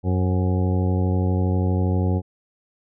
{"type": "harmonic tone with a mistuned harmonic", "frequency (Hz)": 92.5, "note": "F#2", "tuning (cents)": 0, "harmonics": [1, 2, 3, 4, 5, 6, 8, 9], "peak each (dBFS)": [-19, -25, -29, -31, -33, -35, -37, -38], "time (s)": [0.03, 2.22], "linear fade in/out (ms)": 50, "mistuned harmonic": 6, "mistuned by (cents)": -38, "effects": []}